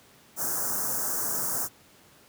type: band-stop noise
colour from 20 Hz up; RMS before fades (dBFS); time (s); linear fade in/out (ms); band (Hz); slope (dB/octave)
white; -29; 0.36-1.69; 50; 1600 to 5600; 48
effects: pink hiss -56 dBFS RMS until 2.28 s + high-pass 100 Hz 12 dB/octave